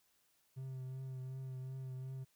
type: tone with vibrato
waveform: triangle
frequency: 130.81 Hz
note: C3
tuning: in tune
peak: -40 dBFS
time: 0.56-2.25 s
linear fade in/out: 20 ms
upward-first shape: triangle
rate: 2.7 Hz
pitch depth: 29 cents each way
effects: white hiss -75 dBFS RMS until 2.35 s